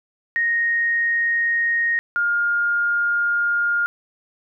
sine tone pair in turn, 1864.7 / 1414 Hz, A#6 / F6, 0 / +21 cents, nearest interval perfect fourth, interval 479 cents, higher first, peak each -17 dBFS, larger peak neither, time 0.36-1.99 / 2.16-3.86 s, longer second, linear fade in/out 0 ms, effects none

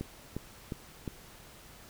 click train, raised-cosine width 3 ms, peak -22 dBFS, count 4, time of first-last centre 0.01-1.078 s, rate 2.81 Hz, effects pink hiss -53 dBFS RMS until 1.89 s

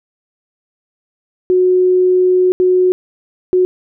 sine tone bursts at uneven times, 366.4 Hz, F#4, 17 cents flat, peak -8 dBFS, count 3, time 1.5-2.52 / 2.6-2.92 / 3.53-3.65 s, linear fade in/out 0 ms, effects none

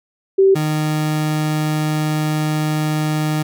sine / 30% pulse tone pair in turn, 386.9 / 153.54 Hz, G4 / D#3, -23 / -23 cents, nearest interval octave + major third, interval 1600 cents, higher first, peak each -8 / -14 dBFS, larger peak first, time 0.38-0.55 / 0.55-3.43 s, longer second, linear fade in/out 10 ms, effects none

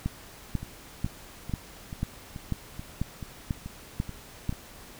two click trains, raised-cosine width 5 ms, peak -15 / -24 dBFS, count 10 / 10, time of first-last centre 0.06-4.493 / 0.63-4.526 s, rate 2.03 / 2.31 Hz, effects pink hiss -48 dBFS RMS until 4.99 s

